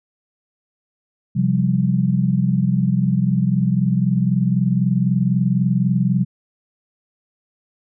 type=chord; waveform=sine; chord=C suspended fourth; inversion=none; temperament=equal with one note detuned; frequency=130.81 / 174.61 / 194.76 Hz; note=C3 / F3 / G3; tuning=0 / 0 / -11 cents; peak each=-19 dBFS; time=1.35-6.25 s; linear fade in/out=20 ms; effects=none